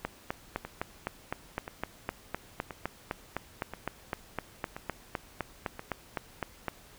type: two click trains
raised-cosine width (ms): 0.5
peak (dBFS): -16 / -23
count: 27 / 6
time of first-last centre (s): 0.05-6.683 / 0.65-5.794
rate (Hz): 3.92 / 0.972
effects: pink hiss -55 dBFS RMS until 6.98 s